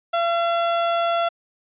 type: tone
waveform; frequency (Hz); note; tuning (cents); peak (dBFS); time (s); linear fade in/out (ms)
30% pulse; 680; F5; -46; -16; 0.13-1.29; 10
effects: resampled to 8000 Hz